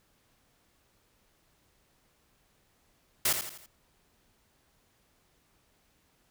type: noise with echo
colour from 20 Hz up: white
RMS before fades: -26 dBFS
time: 3.25-3.33 s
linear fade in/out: 5 ms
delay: 83 ms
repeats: 4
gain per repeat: -7 dB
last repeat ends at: 3.662 s
effects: pink hiss -69 dBFS RMS until 6.3 s